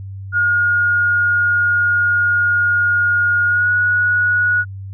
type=tone with pitch glide; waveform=sine; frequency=1430 to 1458.4 Hz; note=F6 to F#6; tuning=+41 to -25 cents; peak=-12 dBFS; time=0.32-4.65 s; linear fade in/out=50 ms; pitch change=+34 cents; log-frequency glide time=3.46-3.7 s; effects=added 97 Hz sine -27 dBFS peak until 4.93 s